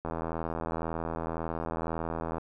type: click train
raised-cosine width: 1 ms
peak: -19 dBFS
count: 192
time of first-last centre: 0.05-2.382 s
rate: 81.9 Hz
effects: none